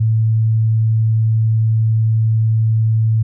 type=tone; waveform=sine; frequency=111.1 Hz; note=A2; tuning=17 cents sharp; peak=-11 dBFS; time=0-3.23 s; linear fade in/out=10 ms; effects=none